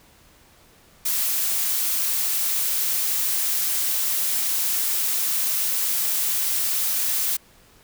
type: noise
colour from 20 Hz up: blue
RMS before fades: -23 dBFS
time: 1.05-7.37 s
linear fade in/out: 10 ms
effects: pink hiss -54 dBFS RMS until 7.83 s